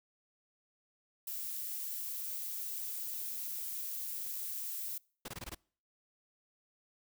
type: noise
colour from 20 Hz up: violet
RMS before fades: -40 dBFS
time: 1.27-4.98 s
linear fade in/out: 5 ms
type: noise bursts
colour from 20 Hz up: pink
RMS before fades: -43 dBFS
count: 6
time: 5.25-5.548 s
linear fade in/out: 5 ms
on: 33 ms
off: 20 ms
effects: noise-tail reverb RT60 0.5 s tail -26 dB re dry